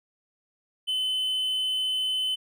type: tone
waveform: triangle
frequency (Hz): 3038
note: F#7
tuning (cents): +45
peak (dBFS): -23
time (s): 0.87-2.36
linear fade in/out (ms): 20
effects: none